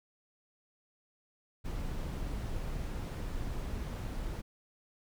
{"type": "noise", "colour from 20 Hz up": "brown", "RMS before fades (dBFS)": -37, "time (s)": [1.64, 4.42], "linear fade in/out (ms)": 20, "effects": []}